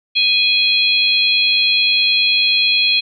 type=harmonic tone; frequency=830.6 Hz; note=G#5; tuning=in tune; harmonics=3 / 4 / 5; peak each=-16 / -16 / -16 dBFS; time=0.15-3.01 s; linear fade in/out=20 ms; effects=none